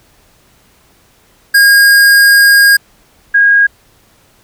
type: tone pair in turn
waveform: square / sine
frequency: 1627 / 1635.3 Hz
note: G#6 / G#6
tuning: -36 / -27 cents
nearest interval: unison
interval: 9 cents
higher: second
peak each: -4 dBFS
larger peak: neither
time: 1.54-2.77 / 3.34-3.67 s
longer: first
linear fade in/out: 10 ms
effects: pink hiss -49 dBFS RMS until 4.43 s